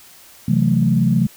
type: chord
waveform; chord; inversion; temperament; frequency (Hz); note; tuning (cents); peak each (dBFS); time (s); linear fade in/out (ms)
sine; F# half-diminished seventh; second; equal; 130.81 / 164.81 / 185 / 220; C3 / E3 / F#3 / A3; 0 / 0 / 0 / 0; -18; 0.48-1.27; 5
effects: tanh soft clip ceiling -2 dBFS + white hiss -45 dBFS RMS until 1.36 s